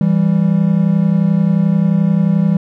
triangle tone pair together, 165.09 / 196.5 Hz, E3 / G3, +3 / +4 cents, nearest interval minor third, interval 301 cents, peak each -11 dBFS, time 0.01-2.57 s, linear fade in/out 2 ms, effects none

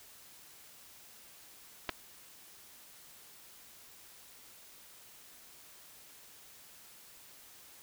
clicks, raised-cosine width 0.3 ms, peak -17 / -20 dBFS, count 2, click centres 1.892 / 1.895 s, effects white hiss -56 dBFS RMS until 7.82 s

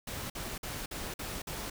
pink noise bursts, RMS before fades -39 dBFS, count 6, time 0.07-1.7 s, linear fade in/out 5 ms, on 230 ms, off 50 ms, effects none

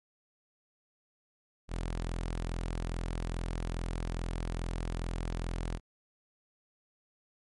sawtooth tone, 42.39 Hz, E1, 49 cents sharp, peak -29 dBFS, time 1.68-5.8 s, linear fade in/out 50 ms, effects MP3 48 kbps

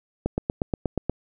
click train, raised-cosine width 2 ms, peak -10 dBFS, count 8, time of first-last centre 0.26-1.096 s, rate 8.37 Hz, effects none

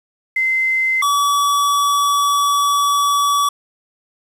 sine / square tone pair in turn, 2068 / 1143.3 Hz, C7 / D6, -21 / -47 cents, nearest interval minor seventh, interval 1026 cents, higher first, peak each -14 dBFS, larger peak neither, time 0.36-1.02 / 1.02-3.49 s, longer second, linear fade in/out 5 ms, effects resampled to 32000 Hz + 7-bit

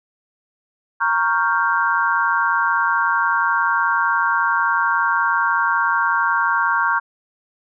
sine chord, G half-diminished seventh, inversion first, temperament equal, 932.3 / 1108.7 / 1396.9 / 1568 Hz, Bb5 / Db6 / F6 / G6, 0 / 0 / 0 / 0 cents, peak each -21 dBFS, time 1-7 s, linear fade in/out 20 ms, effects none

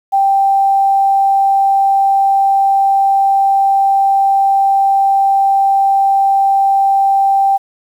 sine tone, 785 Hz, G5, 2 cents sharp, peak -8 dBFS, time 0.12-7.58 s, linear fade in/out 20 ms, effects 7-bit

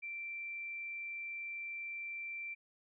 sine tone, 2349 Hz, D7, in tune, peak -40 dBFS, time 0.02-2.55 s, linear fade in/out 20 ms, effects none

